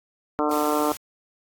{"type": "harmonic tone", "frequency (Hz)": 149.9, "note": "D3", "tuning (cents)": 36, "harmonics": [2, 3, 4, 5, 6, 7, 8, 9], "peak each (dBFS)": [-25, -27, -28, -29, -30, -30, -31, -32], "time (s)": [0.39, 0.92], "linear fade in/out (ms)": 0}
{"type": "noise", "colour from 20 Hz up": "white", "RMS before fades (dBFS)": -36, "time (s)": [0.51, 0.97], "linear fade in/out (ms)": 2}
{"effects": ["AAC 64 kbps"]}